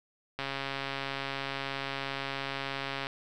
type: click train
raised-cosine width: 0.3 ms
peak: -18 dBFS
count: 368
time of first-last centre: 0.39-3.069 s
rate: 137 Hz
effects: none